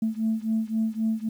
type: beating tone pair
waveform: sine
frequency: 220 / 223.8 Hz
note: A3 / A3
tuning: 0 / +30 cents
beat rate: 3.8 Hz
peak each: -25 / -26 dBFS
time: 0.02-1.29 s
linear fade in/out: 5 ms
effects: tanh soft clip ceiling -17 dBFS + 9-bit